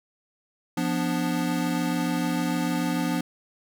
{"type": "chord", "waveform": "square", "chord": "B diminished", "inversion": "second", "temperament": "equal", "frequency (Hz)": [174.61, 246.9, 293.7], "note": ["F3", "B3", "D4"], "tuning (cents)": [0, 0, 0], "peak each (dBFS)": -29, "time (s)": [0.77, 3.21], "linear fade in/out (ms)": 5, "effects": []}